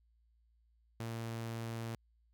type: tone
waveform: sawtooth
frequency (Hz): 114.6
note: A#2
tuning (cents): -29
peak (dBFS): -35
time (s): 1-1.95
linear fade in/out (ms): 0
effects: added 57 Hz sine -68 dBFS peak until 2.33 s